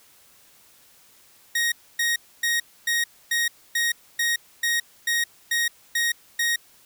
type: tone bursts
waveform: sawtooth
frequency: 1874 Hz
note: A#6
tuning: 9 cents sharp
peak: -17 dBFS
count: 12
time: 1.55-6.56 s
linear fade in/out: 5 ms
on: 170 ms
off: 270 ms
effects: white hiss -55 dBFS RMS until 6.85 s